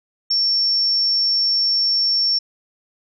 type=tone; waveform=sine; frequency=5450 Hz; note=F8; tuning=43 cents flat; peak=-15 dBFS; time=0.3-2.39 s; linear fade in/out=10 ms; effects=none